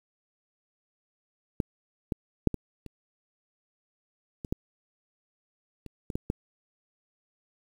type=clicks; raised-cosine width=3 ms; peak=-13 / -15 / -7 / -18 / -29 / -24 / -14 / -29 / -22 / -16 / -14 dBFS; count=11; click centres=1.602 / 2.122 / 2.473 / 2.543 / 2.863 / 4.448 / 4.525 / 5.863 / 6.102 / 6.155 / 6.301 s; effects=8-bit